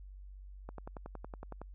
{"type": "click train", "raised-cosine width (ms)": 1, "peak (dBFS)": -30, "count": 11, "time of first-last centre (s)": [0.69, 1.616], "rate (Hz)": 10.8, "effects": ["added 48 Hz sine -47 dBFS peak until 1.74 s"]}